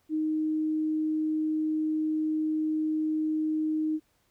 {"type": "tone", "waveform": "sine", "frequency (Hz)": 311.1, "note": "D#4", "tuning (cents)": 0, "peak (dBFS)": -25, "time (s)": [0.09, 4], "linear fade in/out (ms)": 50, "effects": ["pink hiss -70 dBFS RMS until 4.3 s"]}